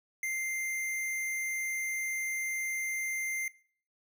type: tone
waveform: square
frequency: 2093 Hz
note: C7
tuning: in tune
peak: -32 dBFS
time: 0.23-3.48 s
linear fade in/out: 2 ms
effects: noise-tail reverb RT60 0.5 s tail -21 dB re dry